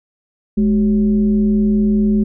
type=tone with frequency modulation; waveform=sine; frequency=210.4 Hz; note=G#3; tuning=23 cents sharp; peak=-11 dBFS; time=0.57-2.24 s; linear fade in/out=10 ms; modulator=168 Hz; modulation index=0.5; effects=none